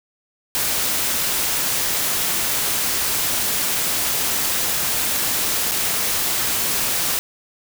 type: noise with dropouts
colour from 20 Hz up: white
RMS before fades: -21 dBFS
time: 0.55-7.19 s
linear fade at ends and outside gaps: 0 ms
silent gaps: 5.712-5.718 s
effects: none